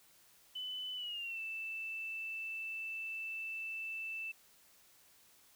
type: tone with pitch glide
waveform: sine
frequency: 3009 to 2650 Hz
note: F#7 to E7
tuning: +28 to +9 cents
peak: -39 dBFS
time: 0.55-4.32 s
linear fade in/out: 10 ms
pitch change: -219 cents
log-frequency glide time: 0.95-1.4 s
effects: white hiss -65 dBFS RMS until 5.55 s